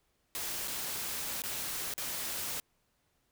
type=noise with dropouts; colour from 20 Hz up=white; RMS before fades=-37 dBFS; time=0.35-2.6 s; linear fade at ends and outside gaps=0 ms; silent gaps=0.676-0.68 / 1.42-1.437 / 1.938-1.979 s; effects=pink hiss -75 dBFS RMS until 3.31 s